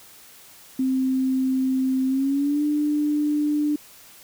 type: tone with pitch glide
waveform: sine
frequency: 261.6 to 297 Hz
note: C4 to D4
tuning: 0 to +20 cents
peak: -19 dBFS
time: 0.79-3.76 s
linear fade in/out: 5 ms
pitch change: +220 cents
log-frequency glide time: 2.07-2.63 s
effects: white hiss -48 dBFS RMS until 4.23 s